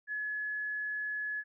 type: tone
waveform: sine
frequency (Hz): 1701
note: G#6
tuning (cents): +41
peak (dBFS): -33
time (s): 0.07-1.44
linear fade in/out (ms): 50
effects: none